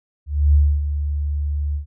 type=tone with ADSR envelope; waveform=sine; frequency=73 Hz; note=D2; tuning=10 cents flat; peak=-9 dBFS; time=0.26-1.86 s; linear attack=280 ms; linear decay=270 ms; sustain=-10 dB; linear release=110 ms; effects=none